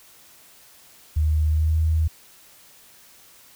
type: tone with pitch glide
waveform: sine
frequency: 77.1 to 79.54 Hz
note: D#2 to D#2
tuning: -15 to +39 cents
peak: -17 dBFS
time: 1.16-2.08 s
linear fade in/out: 10 ms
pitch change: +54 cents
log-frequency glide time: 1.49-1.78 s
effects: white hiss -51 dBFS RMS until 3.55 s